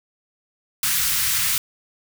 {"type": "band-stop noise", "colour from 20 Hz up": "white", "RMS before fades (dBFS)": -21, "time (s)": [0.83, 1.58], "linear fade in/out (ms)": 2, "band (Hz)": [170, 1200], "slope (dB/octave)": 24, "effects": []}